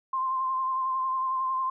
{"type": "tone with vibrato", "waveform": "sine", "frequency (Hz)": 1047, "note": "C6", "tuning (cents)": 1, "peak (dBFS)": -25, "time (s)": [0.13, 1.7], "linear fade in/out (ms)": 5, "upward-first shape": "triangle", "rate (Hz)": 11, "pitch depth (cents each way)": 32, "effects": []}